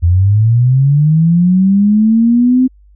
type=linear sweep; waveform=sine; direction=up; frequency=82.41 to 260.2 Hz; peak=-6 dBFS; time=0.02-2.68 s; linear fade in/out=20 ms; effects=added 50 Hz sine -41 dBFS peak until 2.95 s